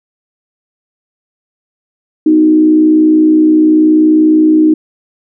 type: tone with frequency modulation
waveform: sine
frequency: 311.1 Hz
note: D#4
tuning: in tune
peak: -4 dBFS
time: 2.26-4.74 s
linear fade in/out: 5 ms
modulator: 60.8 Hz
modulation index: 0.45
effects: none